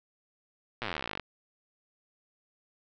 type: slowing click train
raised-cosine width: 0.3 ms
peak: -17 dBFS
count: 28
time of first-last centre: 0.82-1.197 s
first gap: 8 ms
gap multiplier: 1.04
effects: low-pass 5000 Hz 12 dB/octave